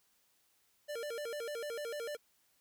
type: tone with vibrato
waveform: square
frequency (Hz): 523.3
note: C5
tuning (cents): 0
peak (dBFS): -39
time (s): 0.88-2.17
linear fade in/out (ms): 20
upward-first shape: square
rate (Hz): 6.7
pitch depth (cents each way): 210
effects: white hiss -73 dBFS RMS until 2.6 s